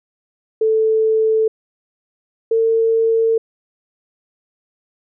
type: tone pair in turn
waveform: sine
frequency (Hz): 440 / 451.6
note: A4 / A4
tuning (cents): 0 / +45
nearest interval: unison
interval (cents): 45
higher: second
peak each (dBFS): -12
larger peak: neither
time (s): 0.61-1.48 / 2.51-3.38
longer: neither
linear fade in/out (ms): 5
effects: none